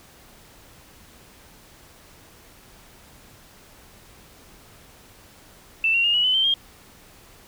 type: tone with pitch steps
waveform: sine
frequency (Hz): 2661 / 2747 / 2836 / 2927 / 3022 / 3119 / 3220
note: E7 / F7 / F7 / F#7 / F#7 / G7 / G7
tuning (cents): +16 / -29 / +26 / -19 / +36 / -9 / +46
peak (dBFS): -17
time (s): 5.84-6.54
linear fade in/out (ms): 2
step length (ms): 100
effects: pink hiss -50 dBFS RMS until 7.47 s